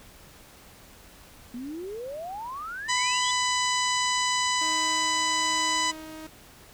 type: exponential sweep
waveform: sine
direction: up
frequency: 233.1 to 3498 Hz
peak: -33 dBFS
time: 1.54-3.31 s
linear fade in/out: 2 ms
type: harmonic tone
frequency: 997 Hz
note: B5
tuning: 16 cents sharp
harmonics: 1 / 2 / 3 / 4 / 5 / 6 / 7 / 8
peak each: -27 / -30 / -32 / -33 / -34 / -35 / -35 / -36 dBFS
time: 2.88-5.92 s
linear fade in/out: 20 ms
type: tone with tremolo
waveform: sawtooth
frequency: 314.4 Hz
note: D#4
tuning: 18 cents sharp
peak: -33 dBFS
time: 4.61-6.27 s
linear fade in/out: 5 ms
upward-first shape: sine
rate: 1.2 Hz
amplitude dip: 25%
effects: pink hiss -51 dBFS RMS until 6.73 s